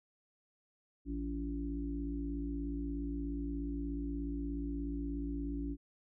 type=harmonic tone with a mistuned harmonic; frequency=56.8 Hz; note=A#1; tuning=44 cents flat; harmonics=1 / 3 / 5 / 6; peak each=-39 / -47 / -38 / -48 dBFS; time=1.05-5.77 s; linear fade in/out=50 ms; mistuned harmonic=1; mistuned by=-89 cents; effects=none